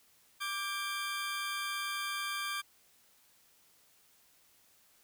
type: tone pair together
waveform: 20% pulse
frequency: 1174.7 / 1596 Hz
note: D6 / G6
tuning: 0 / +31 cents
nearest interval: perfect fourth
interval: 531 cents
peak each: -32 / -34 dBFS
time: 0.4-2.62 s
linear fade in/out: 20 ms
effects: white hiss -66 dBFS RMS until 5.03 s